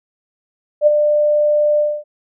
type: tone with ADSR envelope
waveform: sine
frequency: 596 Hz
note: D5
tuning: 25 cents sharp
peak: -5 dBFS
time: 0.81-2.04 s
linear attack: 58 ms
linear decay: 18 ms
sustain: -6 dB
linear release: 250 ms
effects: none